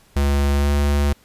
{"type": "tone with pitch glide", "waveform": "square", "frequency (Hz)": [70.6, 71.75], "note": ["C#2", "D2"], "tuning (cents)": [32, -40], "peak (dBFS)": -16, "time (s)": [0.16, 1.13], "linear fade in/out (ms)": 5, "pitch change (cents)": 28, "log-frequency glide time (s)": [0.53, 0.71], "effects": ["pink hiss -54 dBFS RMS until 1.24 s", "resampled to 32000 Hz"]}